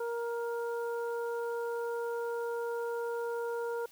harmonic tone, 469.2 Hz, A#4, 11 cents sharp, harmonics 1 / 2 / 3, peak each -33 / -41 / -44 dBFS, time 0-3.86 s, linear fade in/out 5 ms, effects white hiss -59 dBFS RMS until 3.91 s

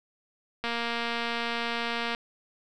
click train, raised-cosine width 0.3 ms, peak -15 dBFS, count 354, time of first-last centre 0.64-2.149 s, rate 234 Hz, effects none

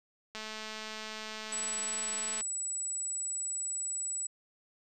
click train, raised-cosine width 0.2 ms, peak -24 dBFS, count 448, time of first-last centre 0.35-2.41 s, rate 217 Hz
sine tone, 7880 Hz, B8, 5 cents flat, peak -33 dBFS, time 1.52-4.27 s, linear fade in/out 5 ms
effects none

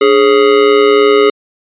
square tone with amplitude modulation, 416.7 Hz, G#4, 6 cents sharp, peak -3 dBFS, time 0.01-1.3 s, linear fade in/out 5 ms, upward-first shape sine, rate 123 Hz, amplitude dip 70%, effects resampled to 8000 Hz

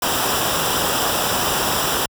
pink noise with comb filter, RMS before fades -20 dBFS, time 0.02-2.06 s, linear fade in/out 5 ms, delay 0.46 ms, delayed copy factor -0.65, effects high-pass 60 Hz 12 dB/octave

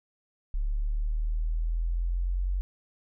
sine exponential sweep, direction up, 35.4 to 46.38 Hz, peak -25 dBFS, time 0.54-2.61 s, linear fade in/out 0 ms, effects none

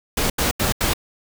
pink noise bursts, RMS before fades -20 dBFS, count 4, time 0.17-0.936 s, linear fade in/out 5 ms, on 130 ms, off 82 ms, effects none

